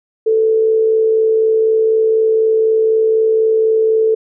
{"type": "tone with amplitude modulation", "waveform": "sine", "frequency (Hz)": 441.9, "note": "A4", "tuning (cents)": 7, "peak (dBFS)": -8, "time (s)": [0.26, 4.15], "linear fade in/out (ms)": 10, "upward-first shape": "sine", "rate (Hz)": 64, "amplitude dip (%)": 35, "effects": []}